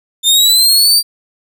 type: linear sweep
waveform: sawtooth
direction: up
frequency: 3583 to 4700 Hz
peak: -4 dBFS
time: 0.23-1.03 s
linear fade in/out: 50 ms
effects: none